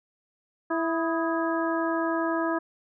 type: harmonic tone with a mistuned harmonic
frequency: 329.6 Hz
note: E4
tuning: in tune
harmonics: 1 / 2 / 3 / 4 / 5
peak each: -27 / -30 / -32 / -33 / -34 dBFS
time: 0.7-2.59 s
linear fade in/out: 10 ms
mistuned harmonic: 4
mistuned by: -80 cents
effects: none